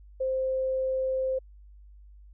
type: tone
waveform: sine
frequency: 523.3 Hz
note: C5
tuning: in tune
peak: -25 dBFS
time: 0.2-1.39 s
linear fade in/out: 10 ms
effects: added 50 Hz sine -48 dBFS peak until 2.33 s